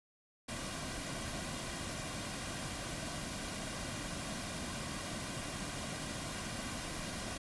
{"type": "noise with comb filter", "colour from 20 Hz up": "pink", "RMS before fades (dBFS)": -41, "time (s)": [0.48, 7.38], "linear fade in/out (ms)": 10, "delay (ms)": 2.3, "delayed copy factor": -0.5, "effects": ["resampled to 24000 Hz"]}